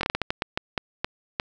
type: slowing click train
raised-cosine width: 0.3 ms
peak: -8 dBFS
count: 12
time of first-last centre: 0.01-1.399 s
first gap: 22 ms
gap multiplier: 1.32
effects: none